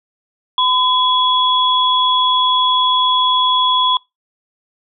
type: tone pair together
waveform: sine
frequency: 1011 / 3367 Hz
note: B5 / G#7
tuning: +40 / +23 cents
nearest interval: octave + major sixth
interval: 2083 cents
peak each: -14 / -14 dBFS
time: 0.58-3.97 s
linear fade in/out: 2 ms
effects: noise-tail reverb RT60 0.2 s tail -25 dB re dry